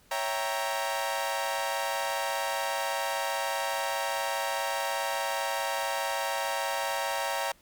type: chord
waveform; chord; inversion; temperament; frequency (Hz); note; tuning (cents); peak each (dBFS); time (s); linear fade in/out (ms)
sawtooth; C# diminished seventh; none; equal; 554.4 / 659.3 / 784 / 932.3; C#5 / E5 / G5 / Bb5; 0 / 0 / 0 / 0; -31 / -32 / -31 / -29; 0.11-7.52; 5
effects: pink hiss -61 dBFS RMS until 7.61 s